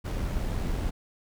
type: noise with amplitude modulation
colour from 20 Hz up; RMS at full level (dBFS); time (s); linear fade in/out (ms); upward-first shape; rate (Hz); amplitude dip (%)
brown; -28; 0.04-0.91; 20; sine; 86; 30
effects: none